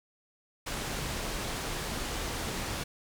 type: low-pass noise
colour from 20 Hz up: pink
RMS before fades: -35 dBFS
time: 0.66-2.84 s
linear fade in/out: 10 ms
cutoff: 10000 Hz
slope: 12 dB/octave
effects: none